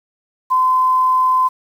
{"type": "tone", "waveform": "sine", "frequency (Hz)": 1026, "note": "C6", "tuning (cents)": -34, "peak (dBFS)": -11, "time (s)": [0.5, 1.49], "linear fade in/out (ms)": 20, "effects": ["7-bit"]}